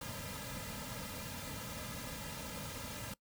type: noise with comb filter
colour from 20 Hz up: pink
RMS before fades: -44 dBFS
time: 0.01-3.14 s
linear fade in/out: 5 ms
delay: 2.7 ms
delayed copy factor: -1
effects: noise-tail reverb RT60 0.1 s tail -21 dB re dry